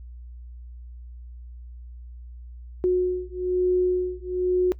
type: beating tone pair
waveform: sine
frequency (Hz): 363.4 / 364.5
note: F#4 / F#4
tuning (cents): -31 / -26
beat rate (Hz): 1.1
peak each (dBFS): -23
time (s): 2.84-4.72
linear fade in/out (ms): 0
effects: noise-tail reverb RT60 0.1 s tail -19 dB re dry + added 60 Hz sine -38 dBFS peak until 4.79 s